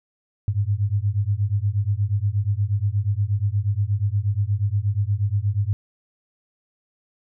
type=beating tone pair; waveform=sine; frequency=97.9 / 106.3 Hz; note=G2 / G#2; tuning=-2 / +41 cents; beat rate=8.4 Hz; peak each=-22 dBFS; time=0.48-5.73 s; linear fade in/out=0 ms; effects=none